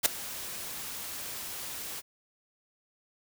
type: noise with ADSR envelope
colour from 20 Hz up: white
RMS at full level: -20 dBFS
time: 0.03-2.02 s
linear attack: 29 ms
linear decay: 4 ms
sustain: -19 dB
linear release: 35 ms
effects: none